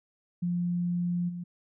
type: tone with level steps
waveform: sine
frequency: 175.3 Hz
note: F3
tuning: 7 cents sharp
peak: -26 / -34 dBFS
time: 0.42-1.44 s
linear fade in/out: 10 ms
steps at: 1.28 s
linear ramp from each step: 20 ms
effects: none